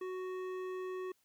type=tone with hard clipping; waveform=sine; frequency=370.6 Hz; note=F#4; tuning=3 cents sharp; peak=-40 dBFS; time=0.01-1.12 s; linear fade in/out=5 ms; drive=12 dB; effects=white hiss -75 dBFS RMS until 1.24 s